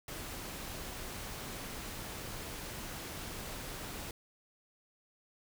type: noise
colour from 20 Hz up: pink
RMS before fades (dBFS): -43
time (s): 0.08-4.11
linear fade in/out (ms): 2
effects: none